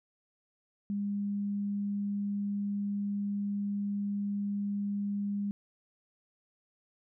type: tone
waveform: sine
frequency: 202.5 Hz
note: G#3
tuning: 43 cents flat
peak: -30 dBFS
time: 0.9-5.51 s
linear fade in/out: 0 ms
effects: none